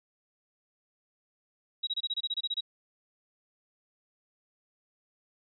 sine tone bursts, 3844 Hz, B7, 48 cents flat, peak -28 dBFS, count 12, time 1.83-2.609 s, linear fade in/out 10 ms, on 42 ms, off 25 ms, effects none

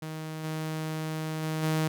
sawtooth tone with level steps, 157.3 Hz, D#3, 19 cents sharp, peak -31 / -27 / -25 / -21 dBFS, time 0.02-1.88 s, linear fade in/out 5 ms, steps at 0.43 / 1.42 / 1.62 s, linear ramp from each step 20 ms, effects none

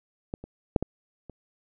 clicks, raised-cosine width 2 ms, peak -18 / -27 / -6 / -14 / -28 dBFS, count 5, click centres 0.339 / 0.44 / 0.762 / 0.826 / 1.297 s, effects none

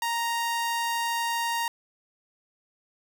sawtooth tone, 932.3 Hz, A#5, in tune, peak -22 dBFS, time 0.02-1.68 s, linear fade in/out 2 ms, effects none

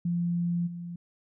sine tone with level steps, 172.8 Hz, F3, 18 cents flat, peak -25 / -35 dBFS, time 0.05-0.96 s, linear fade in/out 5 ms, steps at 0.66 s, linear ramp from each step 20 ms, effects none

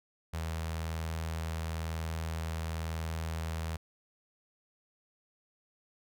sawtooth tone with notch filter, 81 Hz, E2, 30 cents flat, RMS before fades -36 dBFS, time 0.33-3.77 s, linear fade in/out 10 ms, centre 300 Hz, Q 1, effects none

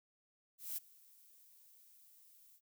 violet noise with ADSR envelope, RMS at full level -40 dBFS, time 0.58-2.61 s, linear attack 190 ms, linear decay 19 ms, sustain -24 dB, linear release 61 ms, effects none

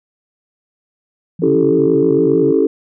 sine tone with vibrato, 155.2 Hz, D#3, 4 cents flat, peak -21 dBFS, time 1.39-2.52 s, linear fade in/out 5 ms, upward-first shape square, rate 6.3 Hz, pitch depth 140 cents each way
sine chord, A dominant seventh, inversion first, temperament equal, 277.2 / 329.6 / 392 / 440 Hz, C#4 / E4 / G4 / A4, 0 / 0 / 0 / 0 cents, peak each -16 / -16 / -15 / -14 dBFS, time 1.42-2.67 s, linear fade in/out 5 ms
effects tanh soft clip ceiling 0 dBFS

